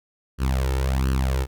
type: tone with flanger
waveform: sawtooth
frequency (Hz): 65.8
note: C2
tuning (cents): +10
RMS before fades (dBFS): -22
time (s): 0.38-1.47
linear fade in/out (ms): 50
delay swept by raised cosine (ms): 0.67 to 2.27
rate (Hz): 1.4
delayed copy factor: +0.85
effects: none